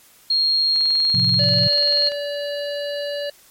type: tone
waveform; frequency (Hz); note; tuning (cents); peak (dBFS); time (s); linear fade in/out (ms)
sine; 4251; C8; +27; -15; 0.3-2.09; 5
type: click train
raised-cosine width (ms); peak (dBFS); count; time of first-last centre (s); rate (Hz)
0.2; -19; 29; 0.76-2.119; 20.6
type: chord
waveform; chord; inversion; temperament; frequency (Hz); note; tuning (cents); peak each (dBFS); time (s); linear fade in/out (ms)
sine; F major; first; equal; 110 / 130.81 / 174.61; A2 / C3 / F3; 0 / 0 / 0; -24; 1.14-1.68; 5
type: harmonic tone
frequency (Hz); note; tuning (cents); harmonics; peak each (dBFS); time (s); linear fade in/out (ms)
577; D5; -31; 1 / 3 / 5 / 7 / 8; -24 / -35 / -35 / -35 / -36; 1.39-3.3; 5
effects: white hiss -51 dBFS RMS until 3.5 s + MP3 64 kbps